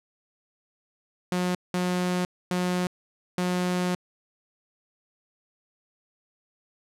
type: tone bursts at uneven times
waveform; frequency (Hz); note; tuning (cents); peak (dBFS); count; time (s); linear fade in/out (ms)
sawtooth; 179.9; F#3; -48; -20; 4; 1.32-1.55 / 1.74-2.25 / 2.51-2.87 / 3.38-3.95; 2
effects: low-pass 11000 Hz 12 dB/octave